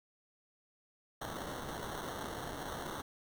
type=noise with sample-and-hold; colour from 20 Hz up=violet; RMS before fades=-42 dBFS; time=1.21-3.02 s; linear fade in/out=5 ms; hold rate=2450 Hz; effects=none